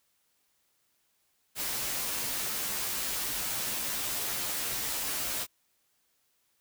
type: noise with comb filter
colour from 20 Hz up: white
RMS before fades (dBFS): -33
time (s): 1.55-5.47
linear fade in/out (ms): 50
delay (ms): 12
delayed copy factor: -0.8
effects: white hiss -73 dBFS RMS until 6.6 s